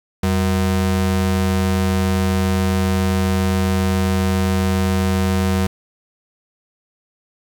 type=ring-modulated tone; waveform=square; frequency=140 Hz; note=C#3; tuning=18 cents sharp; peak=-13 dBFS; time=0.23-5.67 s; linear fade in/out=5 ms; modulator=53.7 Hz; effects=8-bit